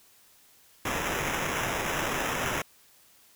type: noise with sample-and-hold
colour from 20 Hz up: blue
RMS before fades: -30 dBFS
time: 0.85-2.62 s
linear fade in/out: 5 ms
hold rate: 4410 Hz
effects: white hiss -59 dBFS RMS until 3.35 s